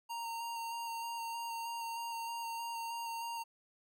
square tone with vibrato, 926 Hz, A#5, 12 cents flat, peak -39 dBFS, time 0.09-3.44 s, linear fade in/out 20 ms, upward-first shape square, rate 3.2 Hz, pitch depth 11 cents each way, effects none

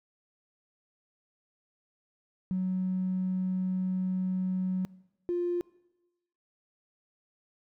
triangle tone pair in turn, 185.6 / 350.4 Hz, F#3 / F4, +6 / +6 cents, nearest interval major seventh, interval 1100 cents, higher second, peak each -23 dBFS, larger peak neither, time 2.51-4.85 / 5.29-5.61 s, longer first, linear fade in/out 0 ms, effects noise-tail reverb RT60 1.0 s tail -25 dB re dry + tanh soft clip ceiling -25 dBFS

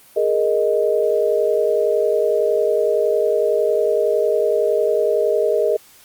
sine chord, Ab suspended second, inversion none, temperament equal, 415.3 / 466.2 / 622.3 Hz, Ab4 / Bb4 / Eb5, 0 / 0 / 0 cents, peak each -19 dBFS, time 0.16-5.77 s, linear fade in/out 10 ms, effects white hiss -48 dBFS RMS until 6.04 s + Opus 32 kbps

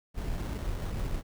brown noise with sample-and-hold, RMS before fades -33 dBFS, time 0.14-1.23 s, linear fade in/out 50 ms, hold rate 2450 Hz, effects none

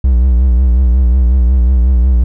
triangle tone with vibrato, 62.3 Hz, B1, 16 cents sharp, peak -4 dBFS, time 0.04-2.24 s, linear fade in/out 5 ms, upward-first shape triangle, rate 5.5 Hz, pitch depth 120 cents each way, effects none

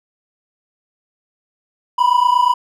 triangle tone pair together, 971 / 999.5 Hz, B5 / B5, -30 / +20 cents, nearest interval minor second, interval 50 cents, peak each -12 dBFS, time 1.98-2.54 s, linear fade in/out 10 ms, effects none

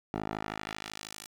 10% pulse tone with band-pass filter sweep, 52.8 Hz, G#1, 29 cents sharp, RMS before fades -39 dBFS, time 0.14-1.27 s, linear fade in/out 0 ms, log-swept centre 540 to 10000 Hz, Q 0.73, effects none

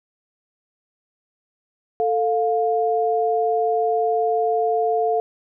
sine tone pair together, 443.6 / 705 Hz, A4 / F5, +14 / +16 cents, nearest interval minor sixth, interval 802 cents, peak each -20 dBFS, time 2-5.2 s, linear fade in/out 0 ms, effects none

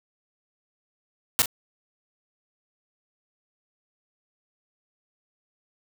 white noise with echo, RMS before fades -19 dBFS, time 1.39-1.42 s, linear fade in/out 0 ms, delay 38 ms, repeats 1, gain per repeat -10 dB, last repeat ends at 1.458 s, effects none

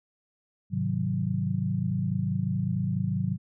sine chord, Ab dominant seventh, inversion none, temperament equal with one note detuned, 104.85 / 130.81 / 155.56 / 185 Hz, Ab2 / C3 / Eb3 / Gb3, +17 / 0 / 0 / 0 cents, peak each -31 / -31 / -32 / -29 dBFS, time 0.7-3.38 s, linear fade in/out 50 ms, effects none

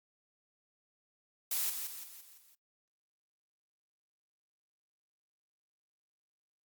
blue noise with echo, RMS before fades -33 dBFS, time 1.51-1.7 s, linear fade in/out 5 ms, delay 170 ms, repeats 5, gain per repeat -6 dB, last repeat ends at 2.55 s, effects noise-tail reverb RT60 0.2 s tail -26 dB re dry + Opus 48 kbps

